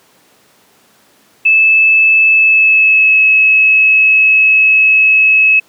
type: tone with pitch glide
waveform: sine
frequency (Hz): 2618 to 2580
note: E7 to E7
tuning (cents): -13 to -38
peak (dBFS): -5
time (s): 1.45-5.6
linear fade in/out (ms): 10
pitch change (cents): -25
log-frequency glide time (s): 2.29-3.24
effects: pink hiss -49 dBFS RMS until 5.68 s + high-pass 200 Hz 12 dB/octave